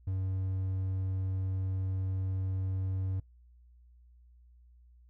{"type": "tone", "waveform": "triangle", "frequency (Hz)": 94.6, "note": "F#2", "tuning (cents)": 39, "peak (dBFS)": -28, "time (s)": [0.07, 3.2], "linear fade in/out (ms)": 5, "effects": ["noise-tail reverb RT60 0.2 s tail -26 dB re dry", "added 60 Hz sine -56 dBFS peak until 5.09 s"]}